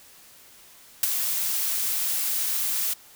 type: noise with ADSR envelope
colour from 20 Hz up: blue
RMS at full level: -18 dBFS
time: 1.03-2.94 s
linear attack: 3 ms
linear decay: 19 ms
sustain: -8 dB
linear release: 11 ms
effects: white hiss -51 dBFS RMS until 3.15 s